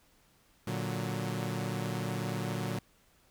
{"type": "chord", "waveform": "sawtooth", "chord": "Bb augmented", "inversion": "none", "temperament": "equal", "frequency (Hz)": [116.54, 146.83, 185], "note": ["Bb2", "D3", "F#3"], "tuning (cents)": [0, 0, 0], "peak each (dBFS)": [-32, -34, -33], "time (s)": [0.67, 2.79], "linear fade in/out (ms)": 5, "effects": ["pink hiss -66 dBFS RMS until 3.3 s"]}